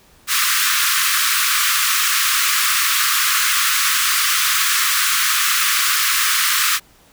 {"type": "high-pass noise", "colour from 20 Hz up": "pink", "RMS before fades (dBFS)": -17, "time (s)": [0.27, 6.8], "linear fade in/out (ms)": 50, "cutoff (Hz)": 1100, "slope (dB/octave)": 96, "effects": ["pink hiss -51 dBFS RMS until 7.12 s"]}